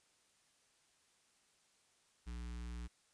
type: tone with notch filter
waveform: square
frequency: 59.2 Hz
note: A#1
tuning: 27 cents sharp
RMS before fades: -45 dBFS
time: 2.26-2.88 s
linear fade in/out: 20 ms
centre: 590 Hz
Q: 0.8
effects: white hiss -73 dBFS RMS until 3.13 s + resampled to 22050 Hz